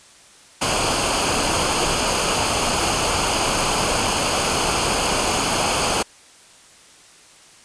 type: noise with comb filter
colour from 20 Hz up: pink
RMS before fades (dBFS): -20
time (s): 0.61-6.03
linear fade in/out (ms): 10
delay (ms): 0.53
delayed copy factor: -0.6
effects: white hiss -48 dBFS RMS until 7.64 s + resampled to 22050 Hz